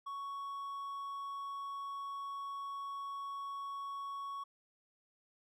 triangle tone, 1113 Hz, C#6, 7 cents sharp, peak -38 dBFS, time 0.06-4.44 s, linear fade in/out 10 ms, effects none

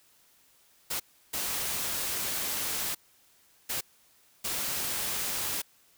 white noise bursts at uneven times, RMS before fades -32 dBFS, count 4, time 0.9-1 / 1.33-2.95 / 3.69-3.81 / 4.44-5.62 s, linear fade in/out 10 ms, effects white hiss -63 dBFS RMS until 5.97 s

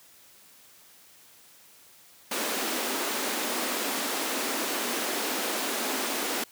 pink high-pass noise, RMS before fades -30 dBFS, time 2.31-6.44 s, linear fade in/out 5 ms, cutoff 230 Hz, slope 48 dB/octave, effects white hiss -55 dBFS RMS until 6.51 s + high-pass 80 Hz 12 dB/octave

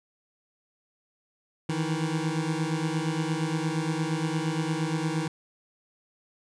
25% pulse beating tone pair, 155.56 / 164.16 Hz, D#3 / E3, 0 / -7 cents, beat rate 8.6 Hz, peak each -25 / -26 dBFS, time 1.69-5.28 s, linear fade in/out 5 ms, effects resampled to 22050 Hz

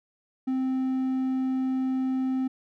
triangle tone, 260.9 Hz, C4, 5 cents flat, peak -22 dBFS, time 0.47-2.48 s, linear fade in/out 10 ms, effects none

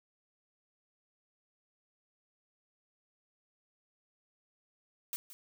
blue noise with echo, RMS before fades -37 dBFS, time 5.13-5.16 s, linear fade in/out 0 ms, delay 170 ms, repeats 1, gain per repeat -14 dB, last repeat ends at 5.33 s, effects none

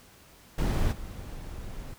brown noise with level steps, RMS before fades -25 / -39 dBFS, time 0.58-1.94 s, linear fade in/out 5 ms, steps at 0.91 s, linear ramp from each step 20 ms, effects pink hiss -55 dBFS RMS until 1.98 s

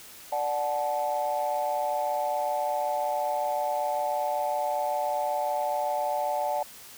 sine chord, D major, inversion none, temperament equal with one note detuned, 587.3 / 740 / 867.4 Hz, D5 / F#5 / A5, 0 / 0 / -25 cents, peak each -29 dBFS, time 0.32-6.63 s, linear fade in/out 5 ms, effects tanh soft clip ceiling -18 dBFS + white hiss -47 dBFS RMS until 6.97 s

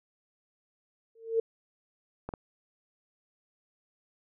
sine tone with exponential growth, 452.8 Hz, A4, 50 cents sharp, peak -20 dBFS, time 1.15-1.4 s, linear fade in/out 5 ms, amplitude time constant 54 ms
clicks, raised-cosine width 1 ms, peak -22 dBFS, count 2, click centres 2.29 / 2.338 s
effects none

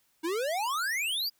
square exponential sweep, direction up, 310 to 4960 Hz, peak -29 dBFS, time 0.23-1.3 s, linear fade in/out 20 ms, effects white hiss -70 dBFS RMS until 1.39 s

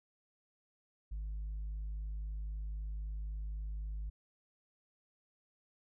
sine tone with tanh clipping, 51.91 Hz, G#1, in tune, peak -38 dBFS, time 1.11-4.1 s, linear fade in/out 10 ms, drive 1 dB, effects none

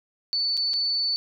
sine tone with dropouts, 4489 Hz, C#8, 21 cents sharp, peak -22 dBFS, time 0.33-1.16 s, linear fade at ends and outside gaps 0 ms, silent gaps 0.569-0.575 / 0.734-0.739 s, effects none

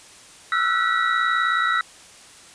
sine tone cluster, 1314 / 1373 / 1490 / 1939 / 3861 Hz, E6 / F6 / F#6 / B6 / B7, -6 / -30 / +12 / -32 / -40 cents, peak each -22 / -25 / -26 / -24 / -31 dBFS, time 0.52-1.81 s, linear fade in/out 2 ms, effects white hiss -46 dBFS RMS until 2.54 s + resampled to 22050 Hz

